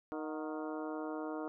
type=harmonic tone with a mistuned harmonic; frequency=155.56 Hz; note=D#3; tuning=in tune; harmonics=2 / 3 / 4 / 5 / 6 / 7 / 8 / 9; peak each=-40 / -44 / -46 / -48 / -50 / -51 / -52 / -53 dBFS; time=0.12-1.48 s; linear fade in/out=0 ms; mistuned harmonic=5; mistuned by=-82 cents; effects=none